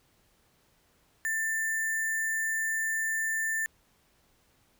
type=tone with sample-and-hold; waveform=sine; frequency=1784 Hz; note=A6; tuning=23 cents sharp; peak=-27 dBFS; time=1.25-3.66 s; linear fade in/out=0 ms; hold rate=8820 Hz; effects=pink hiss -67 dBFS RMS until 4.79 s